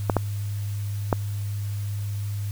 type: clicks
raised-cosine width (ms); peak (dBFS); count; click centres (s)
1; -5; 3; 0.098 / 0.167 / 1.128
effects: added 102 Hz sine -26 dBFS peak until 2.51 s + white hiss -46 dBFS RMS until 2.51 s